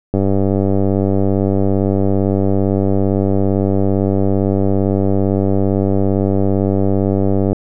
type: click train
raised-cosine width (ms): 2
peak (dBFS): -3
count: 723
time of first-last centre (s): 0.14-7.53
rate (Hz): 97.7
effects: none